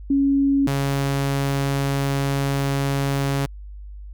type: tone pair in turn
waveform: sine / sawtooth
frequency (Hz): 277.2 / 138.6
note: C#4 / C#3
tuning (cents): 0 / 0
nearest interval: octave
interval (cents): 1200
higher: first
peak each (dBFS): -15 / -16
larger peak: first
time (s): 0.1-0.67 / 0.67-3.46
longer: second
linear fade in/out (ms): 5
effects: added 50 Hz sine -34 dBFS peak until 4.13 s